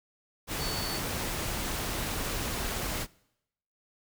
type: tone in noise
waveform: sine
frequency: 4474 Hz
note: C#8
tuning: 15 cents sharp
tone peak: -36 dBFS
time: 0.58-1.01 s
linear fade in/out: 50 ms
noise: pink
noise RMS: -33 dBFS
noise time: 0.47-3.07 s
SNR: -6 dB
effects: noise-tail reverb RT60 0.8 s tail -23 dB re dry